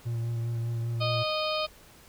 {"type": "tone with vibrato", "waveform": "triangle", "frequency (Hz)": 116.54, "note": "A#2", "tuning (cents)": 0, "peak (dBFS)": -26, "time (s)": [0.05, 1.24], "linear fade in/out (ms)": 20, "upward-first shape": "sine", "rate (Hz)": 5, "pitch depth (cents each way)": 18}
{"type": "harmonic tone", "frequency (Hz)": 618, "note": "D#5", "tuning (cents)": -12, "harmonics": [1, 2, 4, 5, 6, 7, 8], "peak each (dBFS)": [-30, -33, -36, -37, -38, -38, -39], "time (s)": [1, 1.67], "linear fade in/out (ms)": 20}
{"effects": ["pink hiss -54 dBFS RMS until 2.08 s"]}